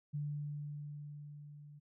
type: tone with level ramp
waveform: sine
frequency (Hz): 146.83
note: D3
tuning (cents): 0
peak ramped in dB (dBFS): -35 to -52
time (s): 0.13-1.8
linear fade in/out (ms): 20
effects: none